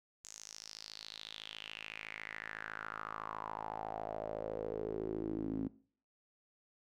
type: tone with band-pass filter sweep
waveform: sawtooth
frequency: 53.9 Hz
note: A1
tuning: 35 cents flat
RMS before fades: -43 dBFS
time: 0.24-5.68 s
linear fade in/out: 10 ms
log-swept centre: 6900 to 260 Hz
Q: 5.2
effects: noise-tail reverb RT60 0.5 s tail -20 dB re dry